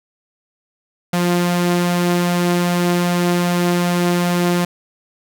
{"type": "tone pair together", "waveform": "sawtooth", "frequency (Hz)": [175.87, 349.2], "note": ["F3", "F4"], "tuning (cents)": [12, 0], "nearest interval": "octave", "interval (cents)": 1188, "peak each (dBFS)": [-11, -22], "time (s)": [1.13, 4.65], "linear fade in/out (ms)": 5, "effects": []}